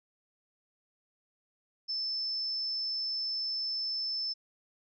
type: tone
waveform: sine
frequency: 5274 Hz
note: E8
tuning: in tune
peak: -31 dBFS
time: 1.88-4.34 s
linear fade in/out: 20 ms
effects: none